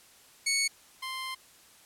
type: tone pair in turn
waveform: 15% pulse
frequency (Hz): 2217 / 1046.3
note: C#7 / C6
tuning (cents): 0 / 0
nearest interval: octave + minor second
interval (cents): 1300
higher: first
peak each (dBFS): -19 / -28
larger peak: first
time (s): 0.46-0.68 / 1.02-1.35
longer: second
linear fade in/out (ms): 10
effects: white hiss -57 dBFS RMS until 1.85 s + low-pass 12000 Hz 12 dB/octave